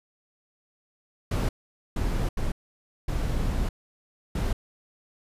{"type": "noise bursts at uneven times", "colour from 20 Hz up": "brown", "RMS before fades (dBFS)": -26, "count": 5, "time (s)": [[1.31, 1.49], [1.96, 2.29], [2.37, 2.52], [3.08, 3.69], [4.35, 4.53]], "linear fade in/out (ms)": 5, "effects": ["resampled to 32000 Hz"]}